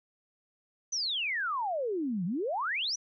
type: exponential two-way sweep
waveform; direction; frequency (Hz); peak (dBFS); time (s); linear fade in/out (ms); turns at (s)
sine; down then up; 6210 to 164.81 to 6210; -29; 0.92-2.96; 10; 2.25
effects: none